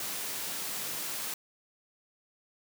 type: high-pass noise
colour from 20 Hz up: white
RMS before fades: -36 dBFS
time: 0-1.34 s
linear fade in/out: 2 ms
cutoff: 110 Hz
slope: 48 dB/octave
effects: none